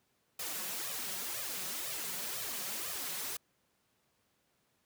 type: noise with flanger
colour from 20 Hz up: white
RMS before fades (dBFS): -39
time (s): 0.39-3.37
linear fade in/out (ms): 5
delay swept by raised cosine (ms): 1.6 to 5.5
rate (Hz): 2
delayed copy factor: +0.95
effects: pink hiss -75 dBFS RMS until 4.85 s + high-pass 100 Hz 12 dB/octave